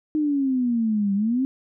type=exponential two-way sweep; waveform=sine; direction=down then up; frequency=310.3 to 195.1 to 272 Hz; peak=-19 dBFS; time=0.15-1.45 s; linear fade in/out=0 ms; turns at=1.14 s; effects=none